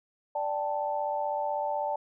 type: chord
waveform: sine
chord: D suspended fourth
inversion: none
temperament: equal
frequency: 587.3 / 784 / 880 Hz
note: D5 / G5 / A5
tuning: 0 / 0 / 0 cents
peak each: -32 / -34 / -31 dBFS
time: 0.35-1.96 s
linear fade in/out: 5 ms
effects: none